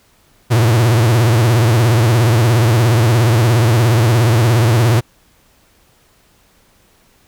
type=tone with vibrato; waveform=45% pulse; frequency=115.2 Hz; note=A#2; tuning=20 cents flat; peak=-9 dBFS; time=0.5-5.01 s; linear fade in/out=20 ms; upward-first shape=triangle; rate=17 Hz; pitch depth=180 cents each way; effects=pink hiss -53 dBFS RMS until 7.27 s